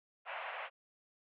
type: band-pass noise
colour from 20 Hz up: pink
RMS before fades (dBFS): -43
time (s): 0.25-0.7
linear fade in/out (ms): 50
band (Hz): 580 to 2900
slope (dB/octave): 48
effects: none